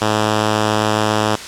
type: tone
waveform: 5% pulse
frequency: 107.3 Hz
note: A2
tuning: 43 cents flat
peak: -3 dBFS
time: 0.01-1.36 s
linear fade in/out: 10 ms
effects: white hiss -30 dBFS RMS until 1.47 s + low-pass 7000 Hz 12 dB/octave